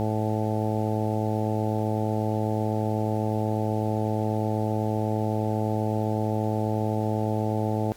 harmonic tone, 108.1 Hz, A2, 30 cents flat, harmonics 1 / 2 / 3 / 4 / 5 / 6 / 7 / 8, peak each -27 / -30 / -32 / -33 / -34 / -35 / -35 / -36 dBFS, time 0-7.92 s, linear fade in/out 0 ms, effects pink hiss -51 dBFS RMS until 7.96 s + Opus 48 kbps

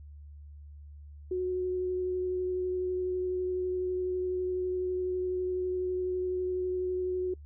sine tone with vibrato, 366.4 Hz, F#4, 17 cents flat, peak -28 dBFS, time 1.31-7.34 s, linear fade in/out 5 ms, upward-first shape triangle, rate 12 Hz, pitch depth 12 cents each way, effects noise-tail reverb RT60 0.1 s tail -25 dB re dry + added 73 Hz sine -45 dBFS peak until 7.45 s

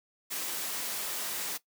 white noise, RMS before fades -35 dBFS, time 0.3-1.58 s, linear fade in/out 20 ms, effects noise-tail reverb RT60 0.1 s tail -17 dB re dry + high-pass 200 Hz 12 dB/octave

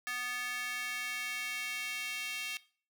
square tone with high-pass filter sweep, 246.9 Hz, B3, in tune, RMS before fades -38 dBFS, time 0.07-2.57 s, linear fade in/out 0 ms, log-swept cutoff 1700 to 2600 Hz, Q 2.8, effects noise-tail reverb RT60 0.4 s tail -18 dB re dry

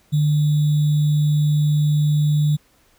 sine tone with sample-and-hold, 150 Hz, D3, 37 cents sharp, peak -14 dBFS, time 0.12-2.57 s, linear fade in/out 20 ms, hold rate 3675 Hz, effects pink hiss -58 dBFS RMS until 2.98 s

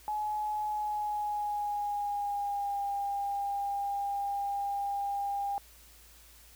sine tone with pitch glide, 846 to 803.1 Hz, G#5 to G5, +32 to +42 cents, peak -30 dBFS, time 0.08-5.58 s, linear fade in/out 0 ms, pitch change -90 cents, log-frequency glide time 0.67-2.84 s, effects added 57 Hz sine -58 dBFS peak until 6.55 s + white hiss -57 dBFS RMS until 6.55 s

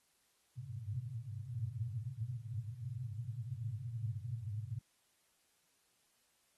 pink band-pass noise, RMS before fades -42 dBFS, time 0.57-4.79 s, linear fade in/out 10 ms, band 100 to 130 Hz, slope 96 dB/octave, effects white hiss -75 dBFS RMS until 6.57 s + AAC 32 kbps

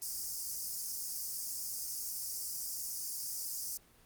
pink high-pass noise, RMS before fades -39 dBFS, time 0.02-3.77 s, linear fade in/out 0 ms, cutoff 4800 Hz, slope 96 dB/octave, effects pink hiss -63 dBFS RMS until 4.05 s + Opus 24 kbps

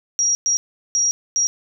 sine tone bursts at uneven times, 5690 Hz, F8, 31 cents sharp, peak -15 dBFS, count 4, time 0.19-0.35 / 0.46-0.57 / 0.95-1.11 / 1.36-1.47 s, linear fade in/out 0 ms, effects none

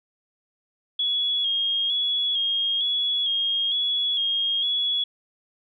sine tone with vibrato, 3311 Hz, G#7, 6 cents flat, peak -21 dBFS, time 0.99-5.04 s, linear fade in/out 5 ms, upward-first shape square, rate 1.1 Hz, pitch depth 34 cents each way, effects none

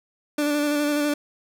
30% pulse tone with vibrato, 293.7 Hz, D4, in tune, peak -18 dBFS, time 0.38-1.14 s, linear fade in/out 5 ms, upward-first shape square, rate 12 Hz, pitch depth 18 cents each way, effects none

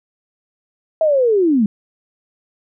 sine linear sweep, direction down, 653 to 196 Hz, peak -11 dBFS, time 1.01-1.66 s, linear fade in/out 2 ms, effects none

